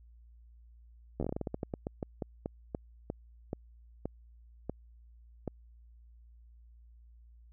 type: slowing click train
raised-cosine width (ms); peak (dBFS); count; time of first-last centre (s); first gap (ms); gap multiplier
2; -21; 23; 1.2-5.477; 12; 1.22
effects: added 58 Hz sine -54 dBFS peak until 7.52 s